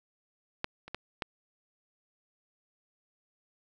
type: clicks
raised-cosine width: 0.3 ms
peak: -14 / -29 / -19 / -16 dBFS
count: 4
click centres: 0.644 / 0.88 / 0.946 / 1.222 s
effects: none